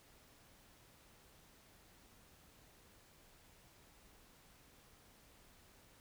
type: silence
effects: pink hiss -65 dBFS RMS until 6 s